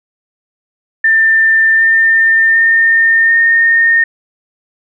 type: tone with pitch steps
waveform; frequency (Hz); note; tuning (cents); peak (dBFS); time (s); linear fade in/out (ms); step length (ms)
sine; 1790 / 1804.5 / 1819.2 / 1834; A6 / A6 / A#6 / A#6; +29 / +43 / -43 / -29; -6; 1.04-4.04; 5; 750
effects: none